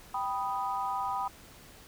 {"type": "chord", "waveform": "sine", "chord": "G augmented", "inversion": "none", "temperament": "equal", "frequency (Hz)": [784, 987.8, 1244.5], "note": ["G5", "B5", "D#6"], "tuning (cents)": [0, 0, 0], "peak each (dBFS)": [-34, -33, -36], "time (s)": [0.14, 1.28], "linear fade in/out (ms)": 5, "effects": ["pink hiss -53 dBFS RMS until 1.87 s"]}